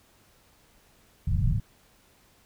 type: low-pass noise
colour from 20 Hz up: white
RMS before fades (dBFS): -24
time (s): 1.27-1.6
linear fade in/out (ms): 10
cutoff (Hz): 160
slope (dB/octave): 48
effects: pink hiss -61 dBFS RMS until 2.45 s